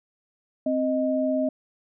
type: tone pair together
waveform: sine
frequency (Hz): 261.9 / 623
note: C4 / D#5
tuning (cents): +2 / +2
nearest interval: octave + minor third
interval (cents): 1500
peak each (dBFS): -24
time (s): 0.66-1.49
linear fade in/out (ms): 5
effects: none